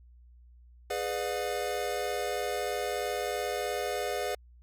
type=chord; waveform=square; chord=G# diminished seventh; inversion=none; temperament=just; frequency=415.3 / 498.4 / 598 / 717.6 Hz; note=G#4 / B4 / D5 / F5; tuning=0 / +16 / +31 / +47 cents; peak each=-36 / -36 / -37 / -36 dBFS; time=0.9-4.35 s; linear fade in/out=5 ms; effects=added 60 Hz sine -52 dBFS peak until 4.62 s + MP3 64 kbps